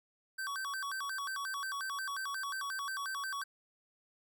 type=tone with vibrato; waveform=square; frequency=1320 Hz; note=E6; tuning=2 cents sharp; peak=-37 dBFS; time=0.38-3.44 s; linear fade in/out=10 ms; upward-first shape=square; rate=5.6 Hz; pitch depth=280 cents each way; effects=none